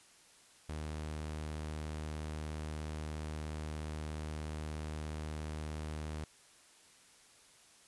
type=tone; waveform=sawtooth; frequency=76.9 Hz; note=D#2; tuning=20 cents flat; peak=-35 dBFS; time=0.69-6.24 s; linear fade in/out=0 ms; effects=white hiss -62 dBFS RMS until 7.87 s + resampled to 24000 Hz